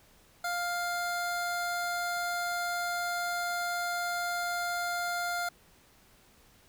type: tone pair together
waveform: square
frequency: 701 / 1402 Hz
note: F5 / F6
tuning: +6 / +6 cents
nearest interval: octave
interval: 1200 cents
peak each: -34 / -34 dBFS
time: 0.44-5.49 s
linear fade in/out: 5 ms
effects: pink hiss -61 dBFS RMS until 6.68 s